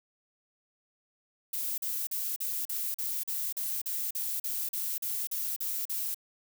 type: noise bursts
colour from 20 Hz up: violet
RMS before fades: -33 dBFS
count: 16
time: 1.53-6.145 s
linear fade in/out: 5 ms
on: 250 ms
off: 41 ms
effects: none